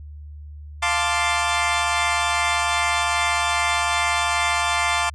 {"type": "chord", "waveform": "20% pulse", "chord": "D minor seventh", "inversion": "first", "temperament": "equal", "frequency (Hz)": [698.5, 880, 1046.5, 1174.7], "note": ["F5", "A5", "C6", "D6"], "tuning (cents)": [0, 0, 0, 0], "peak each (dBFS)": -20, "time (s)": [0.82, 5.1], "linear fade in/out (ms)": 10, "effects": ["added 74 Hz sine -35 dBFS peak until 5.14 s", "resampled to 22050 Hz"]}